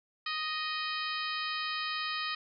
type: harmonic tone with a mistuned harmonic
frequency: 622.3 Hz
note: D#5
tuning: in tune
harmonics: 2 / 3 / 4 / 5 / 6 / 7 / 8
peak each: -37 / -39 / -40 / -41 / -42 / -42 / -43 dBFS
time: 0.26-2.35 s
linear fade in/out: 5 ms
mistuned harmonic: 6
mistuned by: +57 cents
effects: none